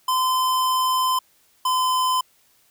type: tone pair in turn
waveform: square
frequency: 1027 / 1021.8 Hz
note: C6 / C6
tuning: -33 / -41 cents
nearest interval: unison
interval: 8 cents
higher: first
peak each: -19 dBFS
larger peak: neither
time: 0.08-1.19 / 1.65-2.21 s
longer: first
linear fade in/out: 5 ms
effects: white hiss -60 dBFS RMS until 2.7 s